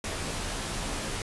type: noise with comb filter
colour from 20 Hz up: pink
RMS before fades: -33 dBFS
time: 0.04-1.22 s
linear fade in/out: 2 ms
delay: 16 ms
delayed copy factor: -0.55
effects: resampled to 24000 Hz